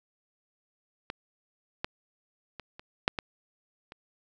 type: clicks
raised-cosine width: 0.3 ms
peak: -18 / -14 / -24 / -28 / -6 / -15 / -28 dBFS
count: 7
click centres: 1.101 / 1.845 / 2.597 / 2.795 / 3.079 / 3.188 / 3.921 s
effects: none